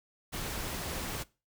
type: noise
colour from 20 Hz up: pink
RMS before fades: -37 dBFS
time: 0.32-1.24 s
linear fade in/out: 20 ms
effects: noise-tail reverb RT60 0.3 s tail -21 dB re dry